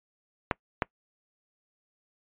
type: clicks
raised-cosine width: 0.5 ms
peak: -9 dBFS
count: 2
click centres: 0.512 / 0.822 s
effects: noise-tail reverb RT60 0.1 s tail -24 dB re dry + resampled to 8000 Hz